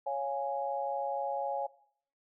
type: chord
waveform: sine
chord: Db major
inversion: none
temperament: equal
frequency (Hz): 554.4 / 698.5 / 830.6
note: Db5 / F5 / Ab5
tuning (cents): 0 / 0 / 0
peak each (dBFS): -35 / -38 / -34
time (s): 0.06-1.67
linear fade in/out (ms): 10
effects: noise-tail reverb RT60 0.6 s tail -19 dB re dry